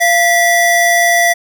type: tone pair together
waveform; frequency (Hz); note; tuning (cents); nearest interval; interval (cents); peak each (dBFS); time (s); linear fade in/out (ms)
square; 690.5 / 1953; F5 / B6; -20 / -20; octave + tritone; 1800; -12; 0-1.34; 20
effects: none